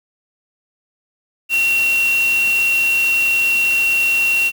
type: tone in noise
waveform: sine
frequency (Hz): 2736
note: F7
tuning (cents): -36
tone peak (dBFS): -13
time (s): 1.49-4.52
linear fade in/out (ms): 50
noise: white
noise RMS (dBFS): -28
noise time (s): 1.49-4.52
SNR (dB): +12
effects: none